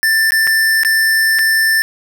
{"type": "tone with dropouts", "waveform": "square", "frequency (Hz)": 1775, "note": "A6", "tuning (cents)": 15, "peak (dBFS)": -11, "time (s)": [0.03, 1.82], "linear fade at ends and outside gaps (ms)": 0, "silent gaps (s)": [[0.307, 0.32], [0.47, 0.474], [0.834, 0.849], [1.387, 1.391]], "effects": []}